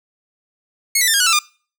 10% pulse tone with pitch steps, 2179 / 1975.2 / 1790.5 / 1623 / 1471.2 / 1333.6 / 1208.9 Hz, C#7 / B6 / A6 / G#6 / F#6 / E6 / D6, -30 / 0 / +30 / -40 / -10 / +20 / +50 cents, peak -4 dBFS, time 0.95-1.391 s, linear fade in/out 5 ms, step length 63 ms, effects noise-tail reverb RT60 0.4 s tail -24 dB re dry

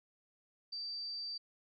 sine tone, 4654 Hz, D8, 17 cents flat, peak -39 dBFS, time 0.72-1.38 s, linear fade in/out 10 ms, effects none

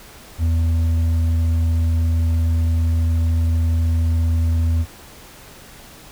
sine tone with hard clipping, 82.41 Hz, E2, in tune, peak -16 dBFS, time 0.38-4.86 s, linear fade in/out 50 ms, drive 4 dB, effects pink hiss -42 dBFS RMS until 6.11 s

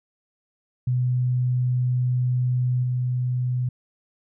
sine tone with level steps, 125.2 Hz, B2, 24 cents sharp, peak -19 / -21 dBFS, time 0.87-3.69 s, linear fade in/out 5 ms, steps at 2.83 s, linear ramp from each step 5 ms, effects none

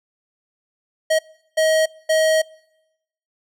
square tone bursts at uneven times, 633 Hz, D#5, 30 cents sharp, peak -15 dBFS, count 3, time 1.1-1.19 / 1.57-1.86 / 2.09-2.42 s, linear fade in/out 10 ms, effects noise-tail reverb RT60 0.9 s tail -25 dB re dry + low-pass 11000 Hz 12 dB/octave

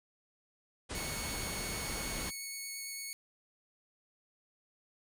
pink low-pass noise, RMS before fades -40 dBFS, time 0.89-2.31 s, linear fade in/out 20 ms, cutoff 10000 Hz, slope 96 dB/octave
10% pulse tone with vibrato, 2211 Hz, C#7, 5 cents flat, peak -31 dBFS, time 0.95-3.13 s, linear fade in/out 0 ms, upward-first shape sine, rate 8.9 Hz, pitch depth 9 cents each way
effects none

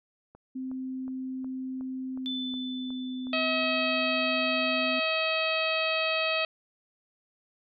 click train, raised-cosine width 1 ms, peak -36 dBFS, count 10, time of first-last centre 0.35-3.635 s, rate 2.74 Hz
sine tone with pitch glide, 260 to 255.1 Hz, C4 to C4, -11 to -44 cents, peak -32 dBFS, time 0.55-5 s, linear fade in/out 10 ms, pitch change -33 cents, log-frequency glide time 2.19-2.48 s
sine tone with exponential decay, 3514 Hz, A7, 3 cents flat, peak -31 dBFS, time 2.26-4.66 s, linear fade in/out 0 ms, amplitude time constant 520 ms
harmonic tone, 640 Hz, D#5, 49 cents sharp, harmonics 1 / 2 / 3 / 4 / 5 / 6 / 7, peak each -30 / -34 / -38 / -29 / -35 / -37 / -38 dBFS, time 3.33-6.45 s, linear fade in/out 2 ms
effects none

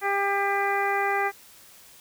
harmonic tone, 398.8 Hz, G4, 30 cents sharp, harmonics 1 / 2 / 3 / 4 / 5 / 6, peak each -29 / -26 / -31 / -31 / -29 / -36 dBFS, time 0.01-1.32 s, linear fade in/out 50 ms, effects white hiss -51 dBFS RMS until 2 s

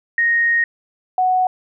sine tone pair in turn, 1864.7 / 740 Hz, A#6 / F#5, 0 / 0 cents, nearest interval octave + major third, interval 1600 cents, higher first, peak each -13 dBFS, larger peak neither, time 0.18-0.64 / 1.18-1.47 s, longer first, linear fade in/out 2 ms, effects none

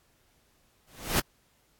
pink noise with exponential growth, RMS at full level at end -22 dBFS, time 0.87-1.2 s, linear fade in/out 5 ms, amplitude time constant 71 ms, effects pink hiss -67 dBFS RMS until 1.79 s + AAC 64 kbps

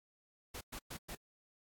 pink noise bursts, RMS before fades -45 dBFS, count 4, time 0.54-1.154 s, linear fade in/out 10 ms, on 71 ms, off 110 ms, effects AAC 64 kbps

